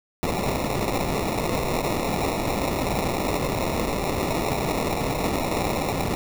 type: noise with sample-and-hold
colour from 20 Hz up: white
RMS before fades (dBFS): -25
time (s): 0.23-6.15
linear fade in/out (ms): 0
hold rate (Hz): 1575
effects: none